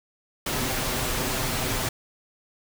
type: noise with comb filter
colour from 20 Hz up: pink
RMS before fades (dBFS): -27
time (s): 0.46-1.89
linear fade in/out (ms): 5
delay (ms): 7.8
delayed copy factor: +0.5
effects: none